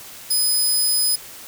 10% pulse tone, 5020 Hz, D#8, 15 cents sharp, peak -11 dBFS, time 0.3-1.16 s, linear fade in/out 10 ms, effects white hiss -39 dBFS RMS until 1.47 s

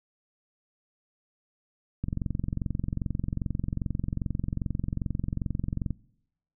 click train, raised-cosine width 5 ms, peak -17 dBFS, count 88, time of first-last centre 2.04-5.907 s, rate 22.5 Hz, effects noise-tail reverb RT60 0.8 s tail -23 dB re dry

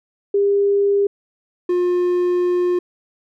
sine / triangle tone pair in turn, 401.7 / 356.2 Hz, G4 / F4, +42 / +34 cents, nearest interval major second, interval 208 cents, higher first, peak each -13 dBFS, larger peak neither, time 0.34-1.07 / 1.69-2.79 s, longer second, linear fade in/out 5 ms, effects none

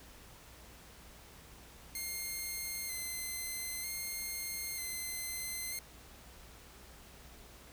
5% pulse tone with vibrato, 2093 Hz, C7, in tune, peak -28 dBFS, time 1.95-5.79 s, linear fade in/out 2 ms, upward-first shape square, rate 0.53 Hz, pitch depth 25 cents each way, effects added 60 Hz sine -59 dBFS peak until 7.72 s + pink hiss -56 dBFS RMS until 7.72 s

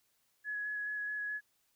sine tone with vibrato, 1686 Hz, G#6, 26 cents sharp, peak -35 dBFS, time 0.44-1.41 s, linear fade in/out 50 ms, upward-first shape square, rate 4.7 Hz, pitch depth 11 cents each way, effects white hiss -75 dBFS RMS until 1.75 s

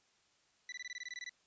sawtooth tone bursts, 1978 Hz, B6, 2 cents sharp, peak -38 dBFS, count 12, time 0.69-1.294 s, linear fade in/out 2 ms, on 32 ms, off 20 ms, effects white hiss -72 dBFS RMS until 1.46 s + resampled to 16000 Hz

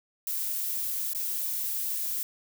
violet noise with dropouts, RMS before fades -31 dBFS, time 0.27-2.23 s, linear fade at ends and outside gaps 1 ms, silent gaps 1.134-1.148 s, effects none

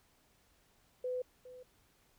sine tone with echo, 503 Hz, B4, 32 cents sharp, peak -34 dBFS, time 1.04-1.22 s, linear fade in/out 5 ms, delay 410 ms, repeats 1, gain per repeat -15 dB, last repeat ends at 1.63 s, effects pink hiss -70 dBFS RMS until 2.18 s

